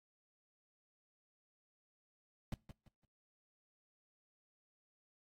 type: noise with echo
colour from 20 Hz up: brown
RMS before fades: -38 dBFS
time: 2.52-2.54 s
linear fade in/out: 2 ms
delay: 170 ms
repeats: 3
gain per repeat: -11 dB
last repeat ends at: 3.05 s
effects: noise-tail reverb RT60 0.3 s tail -24 dB re dry + AAC 48 kbps